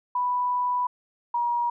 sine tone pair in turn, 987.8 / 954.2 Hz, B5 / A#5, 0 / +40 cents, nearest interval minor second, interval 60 cents, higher first, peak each -22 dBFS, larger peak neither, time 0.15-0.87 / 1.34-1.7 s, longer first, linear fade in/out 5 ms, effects none

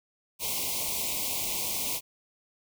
white band-stop noise, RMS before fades -31 dBFS, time 0.39-2.01 s, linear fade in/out 50 ms, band 1100 to 2100 Hz, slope 96 dB/octave, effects none

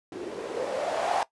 violet noise with low-pass filter sweep, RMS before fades -30 dBFS, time 0.12-1.23 s, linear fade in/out 2 ms, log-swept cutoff 330 to 810 Hz, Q 5.1, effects noise-tail reverb RT60 0.1 s tail -18 dB re dry + resampled to 24000 Hz

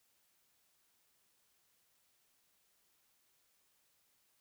silence, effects white hiss -75 dBFS RMS until 4.4 s

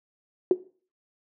sine tone with exponential decay, 366.8 Hz, F#4, 15 cents flat, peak -11 dBFS, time 0.51-0.59 s, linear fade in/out 1 ms, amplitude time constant 16 ms, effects noise-tail reverb RT60 0.4 s tail -17 dB re dry + high-pass 200 Hz 12 dB/octave

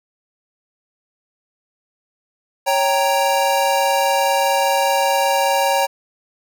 square chord, G diminished, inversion second, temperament equal, 554.4 / 784 / 932.3 Hz, Db5 / G5 / Bb5, 0 / 0 / 0 cents, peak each -20 dBFS, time 2.66-5.87 s, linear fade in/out 20 ms, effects none

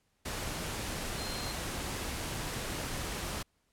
sine tone in noise, 4178 Hz, C8, 3 cents flat, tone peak -42 dBFS, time 1.18-1.53 s, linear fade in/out 10 ms, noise pink, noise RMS -37 dBFS, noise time 0.25-3.43 s, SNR -8 dB, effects pink hiss -75 dBFS RMS until 3.72 s + low-pass 12000 Hz 12 dB/octave

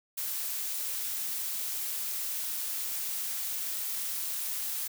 blue noise, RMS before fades -34 dBFS, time 0.17-4.88 s, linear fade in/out 10 ms, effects none

